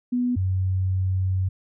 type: tone pair in turn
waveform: sine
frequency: 246.2 / 93.78 Hz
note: B3 / F#2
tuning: -5 / +24 cents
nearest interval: octave + perfect fourth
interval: 1671 cents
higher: first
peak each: -20 dBFS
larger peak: neither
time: 0.12-0.36 / 0.36-1.49 s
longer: second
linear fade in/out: 10 ms
effects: none